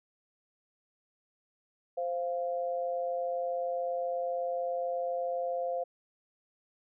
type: tone pair together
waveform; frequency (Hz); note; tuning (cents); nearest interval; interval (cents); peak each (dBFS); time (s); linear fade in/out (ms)
sine; 522 / 694.5; C5 / F5; -4 / -10; perfect fourth; 494; -32 / -34; 1.97-5.84; 10
effects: none